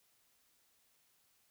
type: silence
effects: white hiss -73 dBFS RMS until 1.5 s